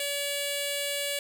10% pulse tone with notch filter, 570 Hz, C#5, 48 cents sharp, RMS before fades -31 dBFS, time 0-1.19 s, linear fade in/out 2 ms, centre 1200 Hz, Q 0.52, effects none

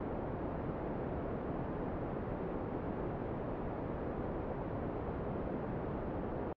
white low-pass noise, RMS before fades -39 dBFS, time 0-6.53 s, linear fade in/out 5 ms, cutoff 510 Hz, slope 12 dB/octave, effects low-pass 2000 Hz 12 dB/octave + AAC 64 kbps

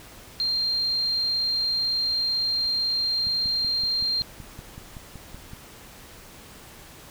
sine tone, 4186 Hz, C8, in tune, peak -22 dBFS, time 0.4-4.22 s, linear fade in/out 0 ms
click train, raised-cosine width 5 ms, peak -27 dBFS, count 13, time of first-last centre 3.27-5.534 s, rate 5.3 Hz
effects pink hiss -46 dBFS RMS until 7.1 s

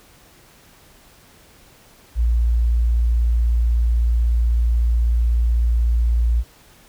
sine tone, 58.1 Hz, A#1, 5 cents flat, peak -14 dBFS, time 2.15-6.44 s, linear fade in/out 50 ms, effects pink hiss -50 dBFS RMS until 6.88 s

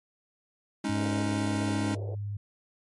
square chord, Ab suspended fourth, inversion none, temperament just, 207.7 / 276.9 / 311.5 Hz, Ab3 / Db4 / Eb4, 0 / -2 / +2 cents, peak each -33 dBFS, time 0.84-1.95 s, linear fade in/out 5 ms
sine tone with vibrato, 102.3 Hz, G#2, 26 cents flat, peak -31 dBFS, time 0.89-2.37 s, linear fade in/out 5 ms, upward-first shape sine, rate 19 Hz, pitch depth 19 cents each way
white band-pass noise, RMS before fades -42 dBFS, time 0.95-2.15 s, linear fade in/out 2 ms, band 350 to 660 Hz, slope 48 dB/octave
effects MP3 48 kbps

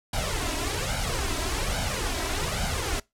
pink noise with flanger, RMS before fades -28 dBFS, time 0.13-3 s, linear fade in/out 5 ms, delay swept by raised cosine 1.3 to 3.1 ms, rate 1.2 Hz, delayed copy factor +0.7, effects noise-tail reverb RT60 0.2 s tail -23 dB re dry + low-pass 10000 Hz 12 dB/octave

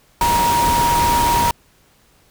sine tone in noise, 946 Hz, A#5, 25 cents sharp, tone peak -14 dBFS, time 0.21-1.51 s, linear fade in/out 2 ms, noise pink, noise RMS -21 dBFS, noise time 0.21-1.51 s, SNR +4 dB, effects pink hiss -55 dBFS RMS until 2.3 s

